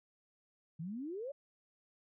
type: exponential sweep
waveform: sine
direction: up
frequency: 151.8 to 587.3 Hz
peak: -39 dBFS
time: 0.79-1.32 s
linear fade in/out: 10 ms
effects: none